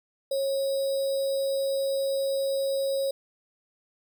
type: tone with sample-and-hold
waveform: sine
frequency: 545 Hz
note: C#5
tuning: 29 cents flat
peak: -24 dBFS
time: 0.31-3.11 s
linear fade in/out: 5 ms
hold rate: 4410 Hz
effects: none